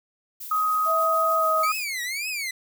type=noise with tremolo; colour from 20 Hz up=violet; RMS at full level=-36 dBFS; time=0.4-1.85 s; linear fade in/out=10 ms; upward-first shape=sine; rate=6.8 Hz; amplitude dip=25%
type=tone; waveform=sine; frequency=1257 Hz; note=D#6; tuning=17 cents sharp; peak=-20 dBFS; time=0.51-1.72 s; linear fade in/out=5 ms
type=tone with pitch glide; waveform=sine; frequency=652 to 637.5 Hz; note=E5 to D#5; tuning=-19 to +42 cents; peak=-24 dBFS; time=0.85-1.66 s; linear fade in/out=50 ms; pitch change=-39 cents; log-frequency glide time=1.37-1.49 s
type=tone with vibrato; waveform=sawtooth; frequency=2217 Hz; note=C#7; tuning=in tune; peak=-24 dBFS; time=1.63-2.51 s; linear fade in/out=5 ms; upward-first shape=triangle; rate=1.9 Hz; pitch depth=280 cents each way
effects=none